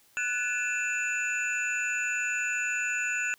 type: tone cluster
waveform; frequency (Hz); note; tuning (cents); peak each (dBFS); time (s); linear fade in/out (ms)
sine; 1480 / 1722 / 2437 / 2657 / 6920; F#6 / A6 / D#7 / E7 / A8; 0 / -38 / -37 / +13 / -30; -30 / -37 / -38 / -31 / -38; 0.17-3.34; 0
effects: tanh soft clip ceiling -16 dBFS + white hiss -62 dBFS RMS until 3.38 s